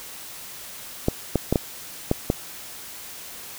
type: clicks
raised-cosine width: 2 ms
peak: -5 dBFS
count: 6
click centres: 1.084 / 1.357 / 1.526 / 1.558 / 2.114 / 2.301 s
effects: white hiss -39 dBFS RMS until 3.58 s